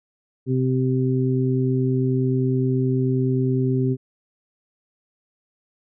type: harmonic tone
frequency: 129.5 Hz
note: C3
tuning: 17 cents flat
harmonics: 1 / 2 / 3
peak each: -20 / -23 / -25 dBFS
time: 0.46-3.97 s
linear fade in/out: 50 ms
effects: none